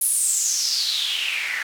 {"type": "noise with band-pass filter sweep", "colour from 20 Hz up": "white", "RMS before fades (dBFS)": -23, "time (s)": [0.01, 1.63], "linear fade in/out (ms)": 5, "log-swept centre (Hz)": [11000, 1800], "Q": 6.8, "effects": []}